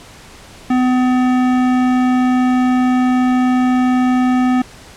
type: tone with hard clipping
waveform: sine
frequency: 252.6 Hz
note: B3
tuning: 39 cents sharp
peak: -13 dBFS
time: 0.7-4.62 s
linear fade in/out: 5 ms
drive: 15 dB
effects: pink hiss -39 dBFS RMS until 4.96 s + low-pass 9000 Hz 12 dB/octave